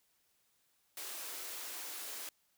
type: high-pass noise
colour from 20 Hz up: white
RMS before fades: -44 dBFS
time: 0.97-2.29 s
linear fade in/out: 2 ms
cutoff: 280 Hz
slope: 48 dB/octave
effects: white hiss -75 dBFS RMS until 2.57 s